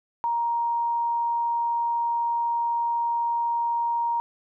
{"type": "tone", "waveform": "sine", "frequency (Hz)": 938, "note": "A#5", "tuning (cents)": 11, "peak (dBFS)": -22, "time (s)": [0.24, 4.2], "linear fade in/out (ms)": 0, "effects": []}